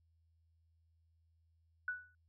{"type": "tone with exponential decay", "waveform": "sine", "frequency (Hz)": 1480, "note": "F#6", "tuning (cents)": 0, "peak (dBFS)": -33, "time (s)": [1.88, 2.15], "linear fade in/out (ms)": 2, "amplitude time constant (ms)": 57, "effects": ["added 82 Hz sine -70 dBFS peak until 2.28 s"]}